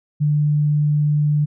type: tone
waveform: sine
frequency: 148.6 Hz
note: D3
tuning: 21 cents sharp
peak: -14 dBFS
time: 0.2-1.46 s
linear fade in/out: 20 ms
effects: none